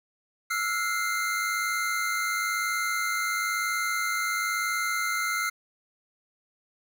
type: tone cluster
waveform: square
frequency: 1328 / 1429 / 2093 Hz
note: E6 / F6 / C7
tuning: +12 / +39 / 0 cents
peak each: -32 / -32 / -30 dBFS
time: 0.5-5.5 s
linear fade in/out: 10 ms
effects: none